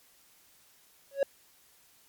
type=tone with exponential growth; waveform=triangle; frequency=554.4 Hz; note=C#5; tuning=in tune; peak=-17 dBFS; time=1.11-1.23 s; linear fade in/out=2 ms; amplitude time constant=26 ms; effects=white hiss -62 dBFS RMS until 2.08 s + MP3 96 kbps